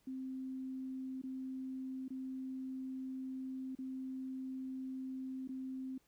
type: tone with dropouts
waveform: sine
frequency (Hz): 261.6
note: C4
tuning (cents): 0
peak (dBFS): -40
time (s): 0.07-5.98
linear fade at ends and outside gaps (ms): 5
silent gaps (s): 1.217-1.236 / 2.082-2.104 / 3.752-3.787 / 5.476-5.49
effects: pink hiss -74 dBFS RMS until 6.07 s